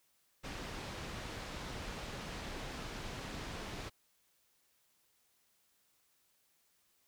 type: low-pass noise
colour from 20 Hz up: pink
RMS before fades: -44 dBFS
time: 0.43-3.9 s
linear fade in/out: 20 ms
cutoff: 5200 Hz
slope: 12 dB/octave
effects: white hiss -74 dBFS RMS until 7.07 s